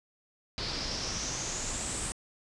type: noise with low-pass filter sweep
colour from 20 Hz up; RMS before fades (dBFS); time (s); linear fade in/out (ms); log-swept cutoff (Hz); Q
pink; -35; 0.58-2.12; 0; 4600 to 8600; 5.8
effects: resampled to 24000 Hz